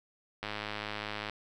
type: click train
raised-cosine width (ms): 0.3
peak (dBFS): -20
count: 92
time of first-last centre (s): 0.43-1.297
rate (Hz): 105
effects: none